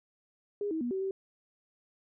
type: tone with pitch steps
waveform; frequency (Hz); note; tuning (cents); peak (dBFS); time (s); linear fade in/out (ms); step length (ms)
sine; 409.4 / 320 / 241.9 / 381.7 / 385.7; G#4 / D#4 / B3 / G4 / G4; -25 / +49 / -36 / -46 / -28; -30; 0.61-1.11; 2; 100
effects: none